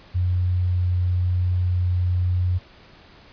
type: tone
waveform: sine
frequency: 89.9 Hz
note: F#2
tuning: 49 cents flat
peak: -18 dBFS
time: 0.14-2.59 s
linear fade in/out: 20 ms
effects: pink hiss -49 dBFS RMS until 3.32 s + resampled to 11025 Hz